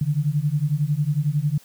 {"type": "beating tone pair", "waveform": "sine", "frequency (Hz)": [142.4, 153.4], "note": ["C#3", "D#3"], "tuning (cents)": [47, -24], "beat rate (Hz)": 11, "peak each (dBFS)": -22, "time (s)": [0.01, 1.58], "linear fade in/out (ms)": 5, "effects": ["white hiss -52 dBFS RMS until 1.64 s"]}